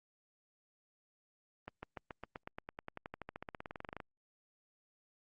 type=accelerating click train; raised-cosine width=0.5 ms; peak=-28 dBFS; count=30; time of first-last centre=1.68-4.002 s; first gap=150 ms; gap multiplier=0.95; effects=Opus 32 kbps